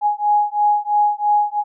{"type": "beating tone pair", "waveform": "sine", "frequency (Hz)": [830.6, 833.6], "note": ["G#5", "G#5"], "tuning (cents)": [0, 6], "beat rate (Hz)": 3, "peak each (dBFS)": -17, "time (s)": [0.01, 1.64], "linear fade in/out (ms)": 50, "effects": []}